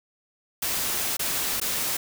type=noise with dropouts; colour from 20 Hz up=white; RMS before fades=-27 dBFS; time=0.62-1.97 s; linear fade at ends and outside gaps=5 ms; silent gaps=1.169-1.193 / 1.601-1.614 s; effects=none